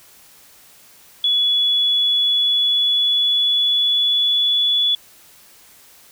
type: tone with pitch glide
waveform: sine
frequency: 3400 to 3424 Hz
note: G#7 to A7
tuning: +40 to -48 cents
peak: -14 dBFS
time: 1.24-4.95 s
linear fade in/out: 2 ms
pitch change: +12 cents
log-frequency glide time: 1.86-4.5 s
effects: white hiss -48 dBFS RMS until 6.11 s